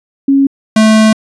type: tone pair in turn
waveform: sine / square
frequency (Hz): 274.8 / 218.1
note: C#4 / A3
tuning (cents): -15 / -15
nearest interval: major third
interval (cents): 400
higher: first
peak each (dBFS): -5 / -5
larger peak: neither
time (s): 0.28-0.47 / 0.76-1.13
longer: second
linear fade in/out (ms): 5
effects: resampled to 22050 Hz